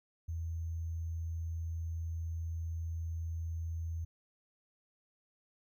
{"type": "tone with sample-and-hold", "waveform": "sine", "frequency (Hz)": 82.41, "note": "E2", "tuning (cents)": 0, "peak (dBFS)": -35, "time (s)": [0.28, 4.05], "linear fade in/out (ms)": 10, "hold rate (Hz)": 6300, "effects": []}